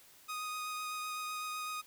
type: tone with vibrato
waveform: sawtooth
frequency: 1244.5 Hz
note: D#6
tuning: in tune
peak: -34 dBFS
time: 0.28-1.82 s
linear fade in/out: 20 ms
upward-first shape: triangle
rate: 7.9 Hz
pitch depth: 13 cents each way
effects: white hiss -60 dBFS RMS until 1.86 s